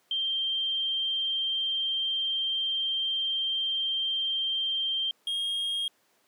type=tone pair in turn; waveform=sine / triangle; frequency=3159 / 3246 Hz; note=G7 / G#7; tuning=+13 / -40 cents; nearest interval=unison; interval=47 cents; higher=second; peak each=-26 dBFS; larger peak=neither; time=0.11-5.11 / 5.27-5.88 s; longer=first; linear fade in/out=2 ms; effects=pink hiss -67 dBFS RMS until 6.27 s + high-pass 300 Hz 12 dB/octave